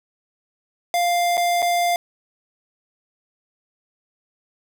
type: tone with dropouts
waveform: square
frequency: 698.5 Hz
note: F5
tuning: in tune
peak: -18 dBFS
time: 0.94-1.96 s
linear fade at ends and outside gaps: 1 ms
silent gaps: 1.371-1.377 / 1.621-1.626 s
effects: none